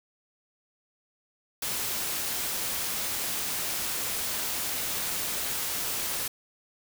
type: noise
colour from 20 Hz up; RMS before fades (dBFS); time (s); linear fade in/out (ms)
white; -31; 1.62-6.28; 5
effects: none